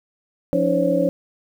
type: tone cluster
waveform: sine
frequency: 175.6 / 283.5 / 317.2 / 520 / 560 Hz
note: F3 / C#4 / D#4 / C5 / C#5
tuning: +10 / +39 / +33 / -11 / +18 cents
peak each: -24 / -22 / -27 / -22 / -20 dBFS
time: 0.53-1.09 s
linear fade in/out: 0 ms
effects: 8-bit